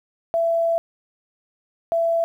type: tone pair in turn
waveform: sine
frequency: 668 / 668 Hz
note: E5 / E5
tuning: +23 / +23 cents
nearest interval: unison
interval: 0 cents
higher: neither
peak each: -17 dBFS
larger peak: neither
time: 0.34-0.78 / 1.92-2.24 s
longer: first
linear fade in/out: 0 ms
effects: 9-bit